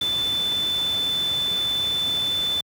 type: tone in noise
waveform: sine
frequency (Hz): 3516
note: A7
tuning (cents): -2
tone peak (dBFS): -21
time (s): 0.01-2.61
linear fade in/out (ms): 5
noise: pink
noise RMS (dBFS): -35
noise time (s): 0.01-2.61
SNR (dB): +11
effects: high-pass 80 Hz 12 dB/octave